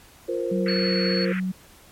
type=chord; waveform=sine; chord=F suspended fourth; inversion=none; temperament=equal; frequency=349.2 / 466.2 / 523.3 Hz; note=F4 / Bb4 / C5; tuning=0 / 0 / 0 cents; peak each=-28 dBFS; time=0.28-1.33 s; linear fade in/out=10 ms
type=tone with pitch glide; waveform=sine; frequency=187.3 to 186.01 Hz; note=F#3 to F#3; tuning=+21 to +9 cents; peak=-23 dBFS; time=0.51-1.52 s; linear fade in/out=10 ms; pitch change=-12 cents; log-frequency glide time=0.81-1.04 s
type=band-pass noise; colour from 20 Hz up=pink; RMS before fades=-34 dBFS; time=0.66-1.4 s; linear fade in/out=2 ms; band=1400 to 2500 Hz; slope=48 dB/octave
type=tone; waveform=sine; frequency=4391 Hz; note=C#8; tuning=17 cents flat; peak=-26 dBFS; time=0.68-1.25 s; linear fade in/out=5 ms
effects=pink hiss -51 dBFS RMS until 1.91 s + MP3 64 kbps